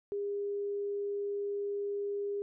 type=tone; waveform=sine; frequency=405 Hz; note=G#4; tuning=43 cents flat; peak=-32 dBFS; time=0.12-2.42 s; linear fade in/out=0 ms; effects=none